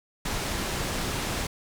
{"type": "low-pass noise", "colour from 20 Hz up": "pink", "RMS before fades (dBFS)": -30, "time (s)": [0.25, 1.47], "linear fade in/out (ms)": 5, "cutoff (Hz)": 9600, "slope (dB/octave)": 12, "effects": []}